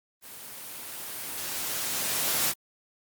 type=noise with level ramp; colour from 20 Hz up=white; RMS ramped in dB=-44 to -25 dBFS; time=0.21-2.54 s; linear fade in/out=50 ms; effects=high-pass 100 Hz 12 dB/octave + Opus 24 kbps